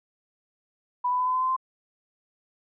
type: tone with pitch steps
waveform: sine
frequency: 987.8 / 996.4 / 1005.1 / 1013.8 / 1022.6 / 1031.5 / 1040.5 Hz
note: B5 / B5 / B5 / B5 / C6 / C6 / C6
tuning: 0 / +15 / +30 / +45 / -40 / -25 / -10 cents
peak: -22 dBFS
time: 1.04-1.565 s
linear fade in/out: 10 ms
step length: 75 ms
effects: none

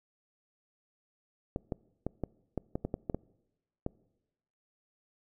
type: clicks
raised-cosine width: 2 ms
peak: -19 dBFS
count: 11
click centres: 1.561 / 1.722 / 2.066 / 2.237 / 2.577 / 2.755 / 2.85 / 2.941 / 3.098 / 3.146 / 3.864 s
effects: noise-tail reverb RT60 1.0 s tail -24 dB re dry

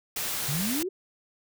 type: noise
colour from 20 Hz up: white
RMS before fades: -31 dBFS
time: 0.16-0.83 s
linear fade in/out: 5 ms
type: exponential sweep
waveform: sine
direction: up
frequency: 130.81 to 398.1 Hz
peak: -28 dBFS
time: 0.48-0.89 s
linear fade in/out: 10 ms
effects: none

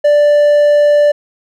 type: tone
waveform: triangle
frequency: 587.3 Hz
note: D5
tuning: in tune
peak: -4 dBFS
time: 0.04-1.12 s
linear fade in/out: 10 ms
effects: none

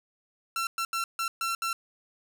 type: tone bursts at uneven times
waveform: sawtooth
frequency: 1352 Hz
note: E6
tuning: 43 cents sharp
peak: -24 dBFS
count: 6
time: 0.56-0.67 / 0.78-0.85 / 0.93-1.04 / 1.19-1.28 / 1.41-1.55 / 1.62-1.73 s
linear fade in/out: 2 ms
effects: none

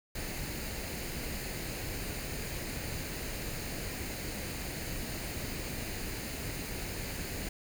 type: noise with comb filter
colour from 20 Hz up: pink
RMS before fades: -38 dBFS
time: 0.15-7.49 s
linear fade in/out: 5 ms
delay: 0.44 ms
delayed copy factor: +0.5
effects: none

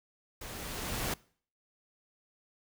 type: noise with level ramp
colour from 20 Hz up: pink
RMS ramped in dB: -44 to -33 dBFS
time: 0.41-1.14 s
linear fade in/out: 5 ms
effects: noise-tail reverb RT60 0.5 s tail -23 dB re dry

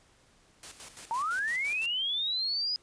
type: noise with tremolo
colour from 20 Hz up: white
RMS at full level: -44 dBFS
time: 0.63-1.86 s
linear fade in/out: 2 ms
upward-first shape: square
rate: 5.9 Hz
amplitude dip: 65%
type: linear sweep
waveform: sine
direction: up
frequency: 879 to 5020 Hz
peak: -28 dBFS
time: 1.11-2.76 s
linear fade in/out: 0 ms
effects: pink hiss -63 dBFS RMS until 2.82 s + resampled to 22050 Hz

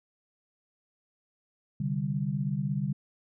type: chord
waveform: sine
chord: C suspended second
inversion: none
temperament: just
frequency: 130.81 / 147.16 / 196.22 Hz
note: C3 / D3 / G3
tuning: 0 / +4 / +2 cents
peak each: -34 / -30 / -32 dBFS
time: 1.8-2.93 s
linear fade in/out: 5 ms
effects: none

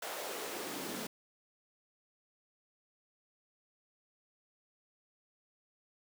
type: noise with high-pass filter sweep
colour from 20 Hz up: pink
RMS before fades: -41 dBFS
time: 0.02-1.07 s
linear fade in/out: 5 ms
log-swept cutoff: 640 to 210 Hz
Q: 1.9
effects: none

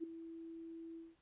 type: tone with ADSR envelope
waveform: sine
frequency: 329.6 Hz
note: E4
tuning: in tune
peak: -36 dBFS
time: 0-1.16 s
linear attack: 35 ms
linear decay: 7 ms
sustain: -11 dB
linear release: 190 ms
effects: pink hiss -75 dBFS RMS until 1.21 s + resampled to 8000 Hz

